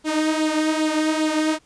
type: tone with flanger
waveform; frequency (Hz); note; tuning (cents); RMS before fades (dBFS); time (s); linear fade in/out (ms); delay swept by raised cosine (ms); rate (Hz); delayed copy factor
sawtooth; 311.1; D#4; 0; -21; 0.04-1.59; 50; 0.24 to 3.84; 2.5; +0.55
effects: pink hiss -58 dBFS RMS until 1.65 s + resampled to 22050 Hz